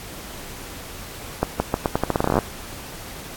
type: accelerating click train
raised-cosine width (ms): 1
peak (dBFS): -4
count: 18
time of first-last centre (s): 1.43-2.388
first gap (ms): 170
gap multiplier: 0.83
effects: pink hiss -37 dBFS RMS until 3.36 s + AAC 64 kbps